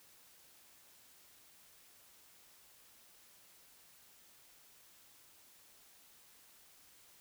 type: silence
effects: white hiss -63 dBFS RMS until 7.2 s